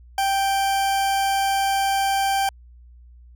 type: tone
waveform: 40% pulse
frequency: 784 Hz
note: G5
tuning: in tune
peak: -18 dBFS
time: 0.18-2.49 s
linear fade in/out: 2 ms
effects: added 60 Hz sine -44 dBFS peak until 3.35 s